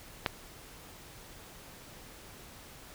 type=click; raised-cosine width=0.3 ms; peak=-11 dBFS; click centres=0.262 s; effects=pink hiss -51 dBFS RMS until 2.94 s